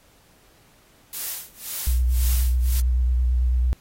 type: noise with tremolo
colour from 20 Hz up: blue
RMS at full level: -28 dBFS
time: 1.13-2.8 s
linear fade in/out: 0 ms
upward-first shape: sine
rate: 1.9 Hz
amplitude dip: 95%
type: tone with vibrato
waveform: sine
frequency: 61.74 Hz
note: B1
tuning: in tune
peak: -17 dBFS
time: 1.87-3.73 s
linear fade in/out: 0 ms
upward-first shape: sine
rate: 9.1 Hz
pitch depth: 36 cents each way
effects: pink hiss -57 dBFS RMS until 3.8 s + AAC 48 kbps